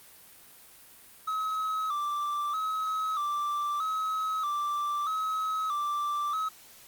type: tone with vibrato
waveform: triangle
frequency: 1226 Hz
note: D#6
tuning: 26 cents flat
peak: -26 dBFS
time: 1.27-6.49 s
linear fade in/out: 10 ms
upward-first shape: square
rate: 0.79 Hz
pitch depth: 74 cents each way
effects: white hiss -53 dBFS RMS until 6.87 s + Opus 32 kbps